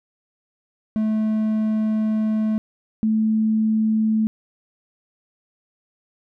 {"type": "tone pair in turn", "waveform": ["triangle", "sine"], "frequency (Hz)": [217, 218.6], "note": ["A3", "A3"], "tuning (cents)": [-24, -11], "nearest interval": "unison", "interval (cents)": 13, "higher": "second", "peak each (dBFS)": -16, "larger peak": "neither", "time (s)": [[0.96, 2.58], [3.03, 4.27]], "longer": "first", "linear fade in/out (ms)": 0, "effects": []}